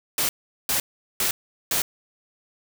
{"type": "noise bursts", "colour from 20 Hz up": "white", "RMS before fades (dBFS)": -23, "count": 4, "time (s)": [0.18, 1.82], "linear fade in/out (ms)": 2, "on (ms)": 110, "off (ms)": 400, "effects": []}